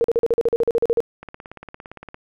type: tone bursts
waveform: sine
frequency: 466.2 Hz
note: A#4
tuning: in tune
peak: -14 dBFS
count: 14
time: 0.01-1.004 s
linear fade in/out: 0 ms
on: 32 ms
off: 42 ms
type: click train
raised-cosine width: 0.5 ms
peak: -21 dBFS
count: 17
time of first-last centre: 1.23-2.144 s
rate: 17.5 Hz
effects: none